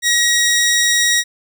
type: tone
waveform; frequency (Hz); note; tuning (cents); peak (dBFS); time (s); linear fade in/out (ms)
15% pulse; 1899; A#6; +32; -6; 0.02-1.24; 50
effects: none